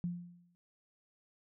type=tone with exponential decay; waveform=sine; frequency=174.8 Hz; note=F3; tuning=2 cents sharp; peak=-31 dBFS; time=0.04-0.55 s; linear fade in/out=0 ms; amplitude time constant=110 ms; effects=none